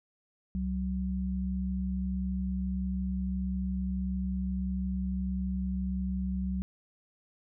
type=tone pair together; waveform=sine; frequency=66.5 / 188.09 Hz; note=C2 / F#3; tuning=+29 / +29 cents; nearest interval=octave + tritone; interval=1800 cents; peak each=-33 / -31 dBFS; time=0.55-6.62 s; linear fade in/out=0 ms; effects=none